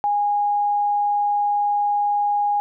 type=tone; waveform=sine; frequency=822 Hz; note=G#5; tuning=18 cents flat; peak=-17 dBFS; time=0.04-2.6 s; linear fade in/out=0 ms; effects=none